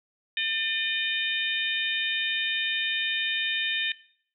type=harmonic tone with a mistuned harmonic; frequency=610 Hz; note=D#5; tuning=34 cents flat; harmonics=3 / 4 / 5 / 6; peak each=-31 / -30 / -31 / -30 dBFS; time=0.37-3.92 s; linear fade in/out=2 ms; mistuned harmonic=3; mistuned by=-34 cents; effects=noise-tail reverb RT60 0.6 s tail -19 dB re dry